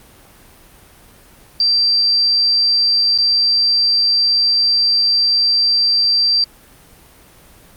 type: tone with dropouts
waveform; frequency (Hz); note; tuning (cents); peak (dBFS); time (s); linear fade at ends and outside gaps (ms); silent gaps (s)
sine; 4699; D8; 0; -11; 1.6-6.44; 2; 3.178-3.185
effects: pink hiss -45 dBFS RMS until 7.76 s + Opus 32 kbps